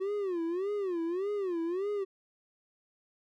triangle tone with vibrato, 370 Hz, F#4, in tune, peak -28 dBFS, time 0-2.05 s, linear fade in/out 20 ms, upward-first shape sine, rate 1.7 Hz, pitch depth 200 cents each way, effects none

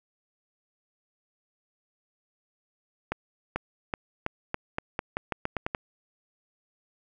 accelerating click train, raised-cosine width 0.5 ms, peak -13 dBFS, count 13, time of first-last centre 3.12-5.748 s, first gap 440 ms, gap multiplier 0.86, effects none

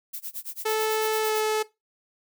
violet noise with tremolo, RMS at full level -33 dBFS, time 0.13-1.41 s, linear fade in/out 10 ms, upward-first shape sine, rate 9 Hz, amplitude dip 100%
sawtooth tone with pitch glide, 436.2 to 432.2 Hz, A4 to A4, -15 to -31 cents, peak -19 dBFS, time 0.65-1.63 s, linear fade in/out 10 ms, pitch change -16 cents, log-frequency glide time 1.21-1.33 s
effects noise-tail reverb RT60 0.2 s tail -18 dB re dry

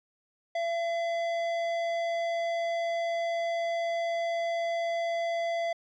sine tone with tanh clipping, 676 Hz, E5, 43 cents sharp, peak -29 dBFS, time 0.55-5.73 s, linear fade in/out 5 ms, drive 13 dB, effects MP3 96 kbps

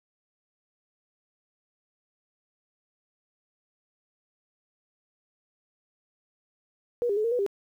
sine tone with pitch steps, 480.6 / 403.5 / 428.1 / 462.9 / 491.2 / 399 Hz, B4 / G#4 / A4 / A#4 / B4 / G4, -47 / -50 / -47 / -12 / -9 / +31 cents, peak -23 dBFS, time 7.02-7.464 s, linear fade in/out 0 ms, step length 74 ms, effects 10-bit

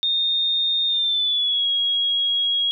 sine tone with pitch glide, 3664 to 3302 Hz, A#7 to G#7, -31 to -11 cents, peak -18 dBFS, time 0.03-2.71 s, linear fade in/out 0 ms, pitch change -180 cents, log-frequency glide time 0.87-1.67 s, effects none

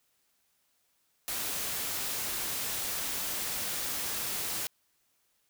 white noise, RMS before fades -34 dBFS, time 1.28-4.67 s, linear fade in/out 0 ms, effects white hiss -73 dBFS RMS until 5.49 s

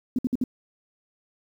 sine tone bursts, 251.2 Hz, B3, 30 cents sharp, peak -20 dBFS, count 4, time 0.16-0.439 s, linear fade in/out 2 ms, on 27 ms, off 57 ms, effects 9-bit

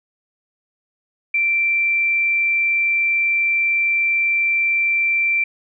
sine tone, 2349 Hz, D7, in tune, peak -15 dBFS, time 1.34-5.44 s, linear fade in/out 5 ms, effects none

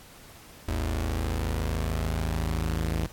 sawtooth tone pair together, 53.73 / 80.5 Hz, A1 / E2, -40 / -41 cents, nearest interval perfect fifth, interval 699 cents, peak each -25 dBFS, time 0.68-3.07 s, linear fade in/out 5 ms, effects pink hiss -50 dBFS RMS until 3.12 s + AAC 64 kbps

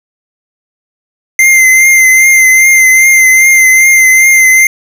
square tone with vibrato, 2083 Hz, C7, 8 cents flat, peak -3 dBFS, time 1.39-4.67 s, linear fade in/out 2 ms, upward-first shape triangle, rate 2.5 Hz, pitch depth 37 cents each way, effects none

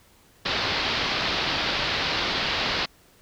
white low-pass noise, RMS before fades -26 dBFS, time 0.45-2.86 s, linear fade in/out 10 ms, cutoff 4700 Hz, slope 48 dB/octave, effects pink hiss -57 dBFS RMS until 3.21 s

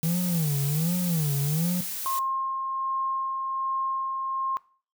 blue noise, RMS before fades -33 dBFS, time 0.03-2.19 s, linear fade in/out 0 ms
triangle tone with vibrato, 159 Hz, D#3, 38 cents sharp, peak -21 dBFS, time 0.03-1.81 s, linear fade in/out 5 ms, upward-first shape sine, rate 1.3 Hz, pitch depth 220 cents each way
sine tone with tremolo, 1066 Hz, C6, 32 cents sharp, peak -24 dBFS, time 2.06-4.57 s, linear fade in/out 0 ms, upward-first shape sine, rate 1.3 Hz, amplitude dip 30%
effects noise-tail reverb RT60 0.4 s tail -20 dB re dry

